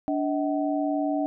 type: tone cluster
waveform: sine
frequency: 290.7 / 637 / 755 Hz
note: D4 / D#5 / F#5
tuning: -18 / +41 / +35 cents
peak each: -25 / -29 / -31 dBFS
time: 0.08-1.26 s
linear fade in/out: 0 ms
effects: none